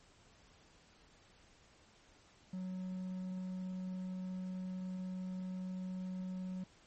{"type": "tone with quantisation", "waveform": "triangle", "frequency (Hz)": 185, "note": "F#3", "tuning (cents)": 0, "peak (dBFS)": -37, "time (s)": [2.53, 6.64], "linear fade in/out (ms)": 5, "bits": 11, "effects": ["pink hiss -65 dBFS RMS until 6.86 s", "MP3 32 kbps"]}